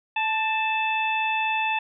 harmonic tone with a mistuned harmonic, 876 Hz, A5, 8 cents flat, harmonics 1 / 2 / 3 / 4, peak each -25 / -33 / -25 / -36 dBFS, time 0.16-1.79 s, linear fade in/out 5 ms, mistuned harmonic 2, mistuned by +29 cents, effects none

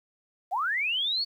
sine linear sweep, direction up, 660 to 4519 Hz, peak -25 dBFS, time 0.51-1.25 s, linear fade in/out 20 ms, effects 10-bit

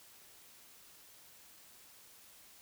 silence, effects white hiss -59 dBFS RMS until 2.61 s

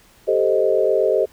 sine chord, A half-diminished seventh, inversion third, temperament equal, 392 / 440 / 523.3 / 622.3 Hz, G4 / A4 / C5 / Eb5, 0 / 0 / 0 / 0 cents, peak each -20 dBFS, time 0.27-1.26 s, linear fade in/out 20 ms, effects pink hiss -52 dBFS RMS until 1.32 s

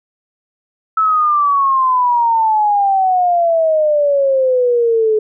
sine exponential sweep, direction down, 1313 to 426.7 Hz, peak -10 dBFS, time 0.97-5.19 s, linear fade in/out 5 ms, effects none

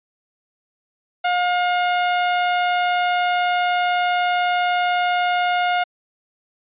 sawtooth tone, 714 Hz, F5, 38 cents sharp, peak -13 dBFS, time 1.24-5.84 s, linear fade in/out 10 ms, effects resampled to 8000 Hz

